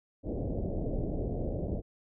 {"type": "low-pass noise", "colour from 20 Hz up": "pink", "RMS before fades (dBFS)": -33, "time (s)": [0.23, 1.82], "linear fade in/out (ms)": 50, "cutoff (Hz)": 630, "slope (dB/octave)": 48, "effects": []}